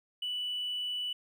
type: tone with hard clipping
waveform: triangle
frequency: 2965 Hz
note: F#7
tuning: 3 cents sharp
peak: -32 dBFS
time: 0.22-1.13 s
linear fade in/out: 5 ms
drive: 2 dB
effects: none